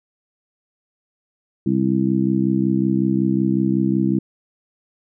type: harmonic tone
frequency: 65.41 Hz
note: C2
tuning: in tune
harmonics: 2 / 3 / 4 / 5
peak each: -24 / -19 / -22 / -21 dBFS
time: 1.66-4.19 s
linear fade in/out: 5 ms
effects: none